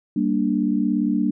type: chord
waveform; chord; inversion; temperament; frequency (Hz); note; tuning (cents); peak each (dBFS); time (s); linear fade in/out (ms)
sine; G minor; none; equal; 196 / 233.1 / 293.7; G3 / Bb3 / D4; 0 / 0 / 0; -23 / -22 / -22; 0.16-1.31; 5
effects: none